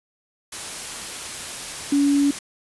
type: tone in noise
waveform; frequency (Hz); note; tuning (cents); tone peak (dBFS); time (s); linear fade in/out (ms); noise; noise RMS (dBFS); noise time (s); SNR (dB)
sine; 283.4; C#4; +38; -15; 1.92-2.31; 5; white; -32; 0.52-2.39; +14
effects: resampled to 24000 Hz